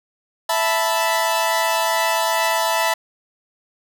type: chord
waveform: sawtooth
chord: E suspended fourth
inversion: none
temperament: equal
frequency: 659.3 / 880 / 987.8 Hz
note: E5 / A5 / B5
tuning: 0 / 0 / 0 cents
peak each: -18 dBFS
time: 0.49-2.94 s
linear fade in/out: 5 ms
effects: none